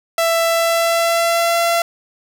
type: tone with pitch glide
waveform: sawtooth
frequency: 665 to 679.4 Hz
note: E5 to F5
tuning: +15 to -48 cents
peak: -10 dBFS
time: 0.18-1.82 s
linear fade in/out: 2 ms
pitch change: +37 cents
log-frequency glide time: 0.44-1.6 s
effects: none